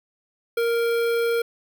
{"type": "tone with notch filter", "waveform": "square", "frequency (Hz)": 466.2, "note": "A#4", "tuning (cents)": 0, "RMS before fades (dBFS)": -22, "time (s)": [0.57, 1.42], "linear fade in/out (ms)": 5, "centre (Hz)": 6800, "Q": 0.76, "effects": []}